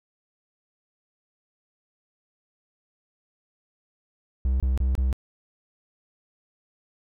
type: tone bursts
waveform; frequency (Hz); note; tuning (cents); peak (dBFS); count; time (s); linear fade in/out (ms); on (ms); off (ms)
triangle; 64.6; C2; -21; -18; 4; 4.45-5.128; 0; 150; 26
effects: none